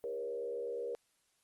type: tone with frequency modulation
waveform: sine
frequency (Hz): 476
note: A#4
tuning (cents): +36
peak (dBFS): -36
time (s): 0.04-0.95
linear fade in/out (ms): 0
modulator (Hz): 71.5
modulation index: 0.89
effects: white hiss -75 dBFS RMS until 1.43 s + Opus 32 kbps